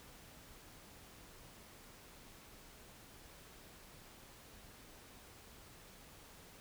silence, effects pink hiss -58 dBFS RMS until 6.6 s

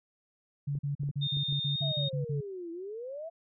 sine tone bursts, 142.4 Hz, C#3, 47 cents sharp, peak -29 dBFS, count 11, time 0.67-2.41 s, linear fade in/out 10 ms, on 120 ms, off 42 ms
clicks, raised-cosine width 3 ms, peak -33 dBFS, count 5, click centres 0.753 / 1.034 / 1.09 / 1.371 / 1.525 s
sine tone with pitch glide, 3649 to 3708 Hz, A#7 to A#7, -38 to -10 cents, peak -31 dBFS, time 1.21-2.1 s, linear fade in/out 20 ms, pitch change +28 cents, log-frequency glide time 1.72-1.78 s
sine exponential two-way sweep, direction down then up, 679 to 328.6 to 679 Hz, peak -37 dBFS, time 1.81-3.3 s, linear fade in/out 20 ms, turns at 2.71 s
effects none

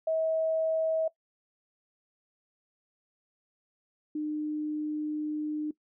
sine tone pair in turn, 642 / 303 Hz, E5 / D#4, -46 / -46 cents, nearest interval octave + minor second, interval 1300 cents, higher first, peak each -25 / -29 dBFS, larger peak first, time 0.07-1.08 / 4.15-5.71 s, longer second, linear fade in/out 5 ms, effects noise-tail reverb RT60 0.1 s tail -19 dB re dry

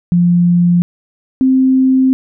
sine tone pair in turn, 174.61 / 261.6 Hz, F3 / C4, 0 / 0 cents, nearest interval perfect fifth, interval 700 cents, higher second, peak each -7 dBFS, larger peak neither, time 0.12-0.82 / 1.41-2.13 s, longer second, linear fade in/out 0 ms, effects none

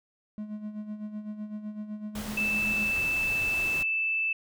triangle tone with tremolo, 211.6 Hz, G#3, 33 cents sharp, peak -30 dBFS, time 0.38-2.91 s, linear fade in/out 0 ms, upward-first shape sine, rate 7.9 Hz, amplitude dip 65%
pink noise, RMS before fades -39 dBFS, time 2.15-3.83 s, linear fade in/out 5 ms
sine tone, 2637 Hz, E7, in tune, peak -25 dBFS, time 2.37-4.33 s, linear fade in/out 5 ms
effects none

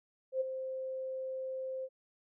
sine tone with ADSR envelope, 523.3 Hz, C5, in tune, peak -27 dBFS, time 0.32-1.89 s, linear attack 87 ms, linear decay 16 ms, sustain -9 dB, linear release 50 ms, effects none

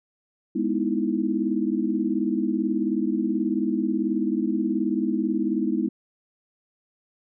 sine chord, E major seventh, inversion first, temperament equal, 207.7 / 246.9 / 311.1 / 329.6 Hz, G#3 / B3 / D#4 / E4, 0 / 0 / 0 / 0 cents, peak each -27 dBFS, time 0.55-5.89 s, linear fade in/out 10 ms, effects none

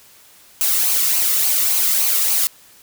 blue noise with flanger, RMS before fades -17 dBFS, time 0.61-2.47 s, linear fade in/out 0 ms, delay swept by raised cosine 0.55 to 1.26 ms, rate 3.5 Hz, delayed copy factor -0.5, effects white hiss -48 dBFS RMS until 2.82 s

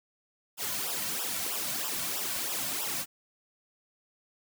white noise with flanger, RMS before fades -33 dBFS, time 0.57-3.06 s, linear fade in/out 50 ms, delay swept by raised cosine 0.46 to 2.46 ms, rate 3.1 Hz, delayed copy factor -0.85, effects none

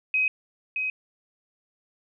sine tone with echo, 2527 Hz, D#7, 26 cents sharp, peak -20 dBFS, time 0.14-0.28 s, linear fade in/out 2 ms, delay 620 ms, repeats 1, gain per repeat -5 dB, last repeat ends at 0.9 s, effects none

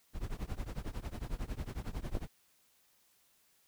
brown noise with tremolo, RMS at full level -35 dBFS, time 0.13-2.28 s, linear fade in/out 50 ms, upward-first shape triangle, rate 11 Hz, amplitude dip 100%
clicks, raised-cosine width 2 ms, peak -25 dBFS, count 2, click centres 2.152 / 2.17 s
effects white hiss -70 dBFS RMS until 3.67 s

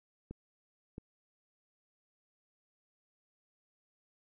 clicks, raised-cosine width 3 ms, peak -30 dBFS, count 2, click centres 0.31 / 0.981 s, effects none

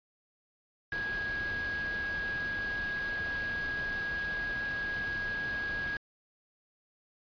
sine tone in noise, 1649 Hz, G#6, 13 cents flat, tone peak -32 dBFS, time 0.92-5.97 s, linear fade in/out 2 ms, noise pink, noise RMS -42 dBFS, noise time 0.92-5.97 s, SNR +7 dB, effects resampled to 11025 Hz

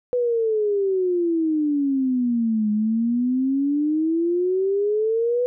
sine exponential two-way sweep, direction down then up, 498.2 to 209.1 to 498.2 Hz, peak -18 dBFS, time 0.13-5.46 s, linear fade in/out 0 ms, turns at 2.71 s, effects none

